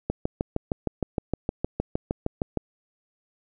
click train, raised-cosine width 2 ms, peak -11 dBFS, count 17, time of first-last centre 0.1-2.573 s, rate 6.47 Hz, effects none

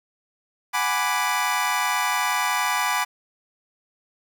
25% pulse chord, G# half-diminished seventh, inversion third, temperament equal, 740 / 830.6 / 987.8 / 1174.7 Hz, F#5 / G#5 / B5 / D6, 0 / 0 / 0 / 0 cents, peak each -26 / -24 / -21 / -23 dBFS, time 0.73-3.05 s, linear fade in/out 20 ms, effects none

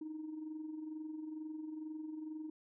sine tone with amplitude modulation, 311.1 Hz, D#4, in tune, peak -38 dBFS, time 0.01-2.5 s, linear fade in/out 5 ms, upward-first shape sine, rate 22.2 Hz, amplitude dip 55%, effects tanh soft clip ceiling -37 dBFS

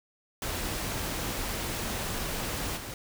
pink noise with level steps, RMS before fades -33 / -39 dBFS, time 0.42-2.94 s, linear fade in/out 2 ms, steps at 2.76 s, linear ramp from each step 20 ms, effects none

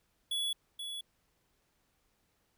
square tone with echo, 3392 Hz, G#7, 36 cents sharp, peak -32 dBFS, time 0.31-0.53 s, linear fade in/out 5 ms, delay 480 ms, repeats 1, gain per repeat -7 dB, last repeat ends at 1.01 s, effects pink hiss -75 dBFS RMS until 2.57 s

